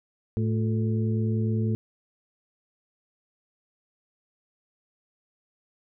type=harmonic tone with a mistuned harmonic; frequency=110 Hz; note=A2; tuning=in tune; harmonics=1 / 2 / 3 / 4; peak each=-24 / -28 / -36 / -36 dBFS; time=0.37-1.75 s; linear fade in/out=0 ms; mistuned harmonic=3; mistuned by=+120 cents; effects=none